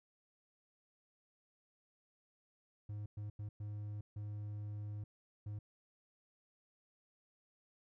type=tone bursts at uneven times; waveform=triangle; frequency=104.3 Hz; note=G#2; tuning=8 cents sharp; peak=-39 dBFS; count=6; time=2.89-3.06 / 3.17-3.3 / 3.39-3.49 / 3.6-4.01 / 4.16-5.04 / 5.46-5.59 s; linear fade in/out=5 ms; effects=none